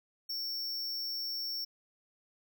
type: tone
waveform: square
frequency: 5460 Hz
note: F8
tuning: 40 cents flat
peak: -35 dBFS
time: 0.29-1.65 s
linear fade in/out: 10 ms
effects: none